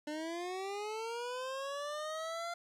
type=linear sweep; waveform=25% pulse; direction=up; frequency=295.7 to 694 Hz; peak=-34 dBFS; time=0.07-2.54 s; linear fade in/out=5 ms; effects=low-pass 8000 Hz 12 dB/octave + 11-bit